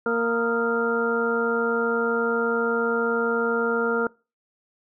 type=harmonic tone with a mistuned harmonic; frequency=232.1 Hz; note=A#3; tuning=7 cents flat; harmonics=1 / 2 / 3 / 4 / 5 / 6; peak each=-28 / -23 / -35 / -34 / -34 / -26 dBFS; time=0.06-4.07 s; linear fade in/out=2 ms; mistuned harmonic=5; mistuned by=+120 cents; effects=noise-tail reverb RT60 0.3 s tail -23 dB re dry

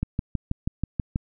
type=click train; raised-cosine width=5 ms; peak=-12 dBFS; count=8; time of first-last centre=0.03-1.159 s; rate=6.2 Hz; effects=none

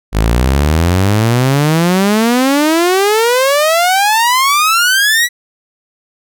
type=exponential sweep; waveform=sawtooth; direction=up; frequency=50.8 to 1975.5 Hz; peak=-5 dBFS; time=0.12-5.29 s; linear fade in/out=50 ms; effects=none

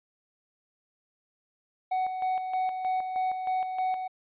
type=tone with tremolo; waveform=triangle; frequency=746 Hz; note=F#5; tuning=14 cents sharp; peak=-23 dBFS; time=1.91-4.08 s; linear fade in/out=10 ms; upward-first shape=square; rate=3.2 Hz; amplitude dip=50%; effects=resampled to 8000 Hz

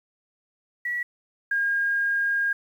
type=tone pair in turn; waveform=sine; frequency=1936 / 1620.5 Hz; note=B6 / G#6; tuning=-35 / -43 cents; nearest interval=minor third; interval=308 cents; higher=first; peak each=-25 / -21 dBFS; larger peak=second; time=0.85-1.03 / 1.51-2.53 s; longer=second; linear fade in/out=5 ms; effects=9-bit

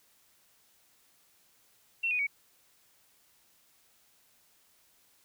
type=tone with pitch steps; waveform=sine; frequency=2712 / 2473 / 2254 Hz; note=E7 / D#7 / C#7; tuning=+49 / -11 / +28 cents; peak=-27 dBFS; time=2.03-2.27 s; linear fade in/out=10 ms; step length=80 ms; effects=white hiss -66 dBFS RMS until 5.24 s

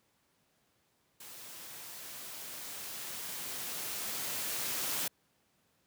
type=noise with level ramp; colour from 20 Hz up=white; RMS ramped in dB=-49 to -34 dBFS; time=1.2-5.08 s; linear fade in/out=5 ms; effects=pink hiss -73 dBFS RMS until 5.86 s + high-pass 100 Hz 12 dB/octave

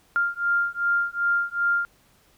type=beating tone pair; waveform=sine; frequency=1396.9 / 1399.5 Hz; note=F6 / F6; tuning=0 / +3 cents; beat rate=2.6 Hz; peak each=-24 dBFS; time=0.16-1.85 s; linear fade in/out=0 ms; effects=pink hiss -60 dBFS RMS until 2.37 s

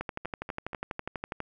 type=two click trains; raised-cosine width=0.5 ms; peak=-18 / -24 dBFS; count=18 / 3; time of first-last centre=0.01-1.403 / 0.25-0.732 s; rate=12.2 / 4.15 Hz; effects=none

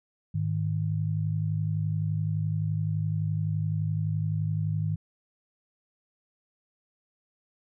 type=tone pair together; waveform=sine; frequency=103.82 / 155.56 Hz; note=G#2 / D#3; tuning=0 / 0 cents; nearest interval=perfect fifth; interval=700 cents; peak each=-28 dBFS; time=0.34-4.96 s; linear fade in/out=10 ms; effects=none

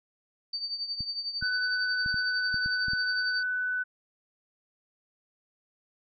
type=tone with tremolo; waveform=sine; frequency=4600 Hz; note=D8; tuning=37 cents flat; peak=-28 dBFS; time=0.53-3.43 s; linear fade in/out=5 ms; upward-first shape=triangle; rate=11 Hz; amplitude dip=75%
type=clicks; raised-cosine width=5 ms; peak=-27 dBFS; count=8; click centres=1.007 / 1.426 / 2.061 / 2.143 / 2.543 / 2.66 / 2.883 / 2.934 s
type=tone; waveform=sine; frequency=1497 Hz; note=F#6; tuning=20 cents sharp; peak=-27 dBFS; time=1.41-3.84 s; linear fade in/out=20 ms
effects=none

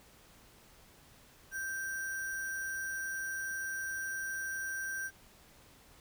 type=tone with sample-and-hold; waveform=sine; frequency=1568 Hz; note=G6; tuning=in tune; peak=-35 dBFS; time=1.51-5.11 s; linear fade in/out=50 ms; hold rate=7350 Hz; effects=pink hiss -60 dBFS RMS until 6 s

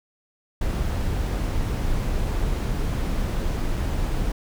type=noise; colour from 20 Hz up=brown; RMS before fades=-24 dBFS; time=0.61-4.32 s; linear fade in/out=5 ms; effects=none

